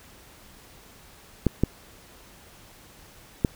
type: clicks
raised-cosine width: 3 ms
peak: -6 dBFS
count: 3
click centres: 1.467 / 1.636 / 3.448 s
effects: pink hiss -51 dBFS RMS until 3.55 s